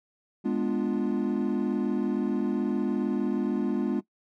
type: chord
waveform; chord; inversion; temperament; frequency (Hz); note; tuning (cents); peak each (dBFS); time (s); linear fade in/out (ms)
triangle; G# diminished seventh; none; equal; 207.7 / 246.9 / 293.7 / 349.2; G#3 / B3 / D4 / F4; 0 / 0 / 0 / 0; -27 / -27 / -28 / -29; 0.44-4.01; 20
effects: noise-tail reverb RT60 0.1 s tail -19 dB re dry + tanh soft clip ceiling -16 dBFS